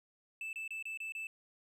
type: tone bursts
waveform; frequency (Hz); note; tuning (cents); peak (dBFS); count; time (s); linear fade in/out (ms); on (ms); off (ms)
triangle; 2637; E7; 0; -37; 6; 0.41-1.27; 2; 120; 28
effects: none